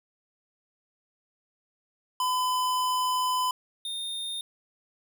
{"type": "tone pair in turn", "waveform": "square", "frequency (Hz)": [1009, 3652], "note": ["B5", "A#7"], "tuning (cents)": [37, -36], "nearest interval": "octave + minor seventh", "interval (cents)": 2227, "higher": "second", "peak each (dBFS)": [-25, -32], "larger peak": "first", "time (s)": [[2.2, 3.51], [3.85, 4.41]], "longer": "first", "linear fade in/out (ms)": 2, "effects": []}